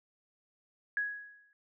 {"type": "tone with exponential decay", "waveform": "sine", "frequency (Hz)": 1667, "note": "G#6", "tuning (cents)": 6, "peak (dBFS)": -27, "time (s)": [0.97, 1.53], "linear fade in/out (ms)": 1, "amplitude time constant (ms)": 120, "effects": []}